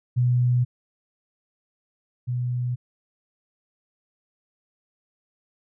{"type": "tone pair in turn", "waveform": "sine", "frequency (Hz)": [123.47, 123.47], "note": ["B2", "B2"], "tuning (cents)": [0, 0], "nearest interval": "unison", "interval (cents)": 0, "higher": "neither", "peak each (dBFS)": [-17, -23], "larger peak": "first", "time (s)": [[0.16, 0.65], [2.27, 2.76]], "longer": "neither", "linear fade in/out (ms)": 20, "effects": []}